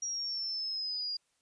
sine linear sweep, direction down, 5700 to 4808 Hz, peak -33 dBFS, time 0.02-1.17 s, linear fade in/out 5 ms, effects white hiss -75 dBFS RMS until 1.41 s + resampled to 22050 Hz

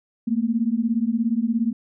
sine beating tone pair, 221.1 / 238.1 Hz, A3 / A#3, +9 / +37 cents, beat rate 17 Hz, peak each -22 dBFS, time 0.27-1.73 s, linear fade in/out 10 ms, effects none

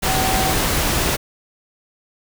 sine tone in noise, 760 Hz, F#5, 46 cents sharp, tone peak -22 dBFS, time 0.06-0.54 s, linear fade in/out 20 ms, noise pink, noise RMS -19 dBFS, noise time 0.02-1.17 s, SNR -6 dB, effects none

